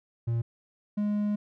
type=tone pair in turn; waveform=triangle; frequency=116.54 / 207.7 Hz; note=A#2 / G#3; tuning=0 / 0 cents; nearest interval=minor seventh; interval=1000 cents; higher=second; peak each=-23 dBFS; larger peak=neither; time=0.27-0.42 / 0.97-1.36 s; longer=second; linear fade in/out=10 ms; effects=none